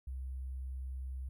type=tone with sample-and-hold; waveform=sine; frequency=65 Hz; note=C2; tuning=11 cents flat; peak=-38 dBFS; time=0.07-1.29 s; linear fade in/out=5 ms; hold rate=11025 Hz; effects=none